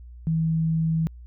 sine tone, 161.7 Hz, E3, 33 cents flat, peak -20 dBFS, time 0.27-1.07 s, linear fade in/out 0 ms, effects added 60 Hz sine -40 dBFS peak until 1.26 s

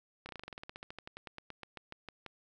slowing click train, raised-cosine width 0.3 ms, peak -28 dBFS, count 25, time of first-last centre 0.26-2.263 s, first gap 30 ms, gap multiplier 1.08, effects none

